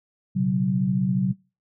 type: tone cluster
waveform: sine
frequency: 122 / 136.6 / 187.7 Hz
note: B2 / C#3 / F#3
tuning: -21 / -25 / +25 cents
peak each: -29 / -25 / -21 dBFS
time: 0.35-1.33 s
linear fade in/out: 20 ms
effects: noise-tail reverb RT60 0.3 s tail -23 dB re dry